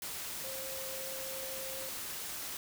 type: tone in noise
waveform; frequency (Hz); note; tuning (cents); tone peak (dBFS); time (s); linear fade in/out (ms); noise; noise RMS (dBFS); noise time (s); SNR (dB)
sine; 531; C5; +25; -44; 0.44-1.89; 2; white; -41; 0.02-2.57; -6
effects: none